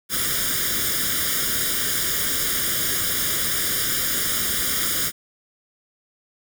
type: noise with comb filter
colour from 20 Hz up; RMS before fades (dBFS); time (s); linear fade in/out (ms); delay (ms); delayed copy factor
white; -23; 0.09-5.12; 50; 0.58; +0.9
effects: none